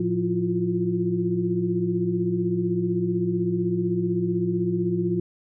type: tone cluster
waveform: sine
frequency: 112.5 / 176.6 / 337.5 / 353.3 Hz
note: A2 / F3 / E4 / F4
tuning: +39 / +20 / +41 / +20 cents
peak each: -31 / -25 / -30 / -25 dBFS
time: 0-5.2 s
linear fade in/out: 5 ms
effects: none